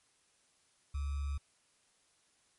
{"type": "tone with sample-and-hold", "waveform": "sine", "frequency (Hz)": 71, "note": "C#2", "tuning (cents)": 42, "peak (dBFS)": -33, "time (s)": [0.94, 1.38], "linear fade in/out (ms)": 10, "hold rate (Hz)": 1225, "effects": ["white hiss -71 dBFS RMS until 2.58 s", "MP3 48 kbps"]}